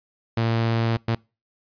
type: tone bursts at uneven times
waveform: sawtooth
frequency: 114.5 Hz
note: A#2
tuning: 31 cents flat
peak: -16 dBFS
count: 2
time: 0.37-0.97 / 1.08-1.15 s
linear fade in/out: 5 ms
effects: noise-tail reverb RT60 0.3 s tail -25 dB re dry + resampled to 11025 Hz